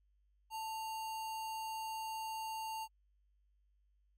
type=tone with sample-and-hold; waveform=sine; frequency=885 Hz; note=A5; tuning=10 cents sharp; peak=-39 dBFS; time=0.5-2.88 s; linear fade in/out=50 ms; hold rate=3675 Hz; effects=added 50 Hz sine -70 dBFS peak until 4.17 s + AAC 64 kbps